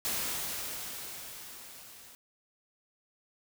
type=noise with level ramp; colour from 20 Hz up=white; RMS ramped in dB=-32 to -53 dBFS; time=0.05-2.15 s; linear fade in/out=0 ms; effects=none